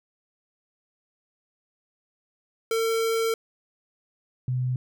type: tone pair in turn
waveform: square / sine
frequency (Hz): 452.3 / 126.63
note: A4 / B2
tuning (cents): +48 / +44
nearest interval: octave + minor seventh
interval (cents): 2204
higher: first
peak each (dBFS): -23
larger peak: neither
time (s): 2.71-3.34 / 4.48-4.76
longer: first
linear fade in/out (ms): 2
effects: none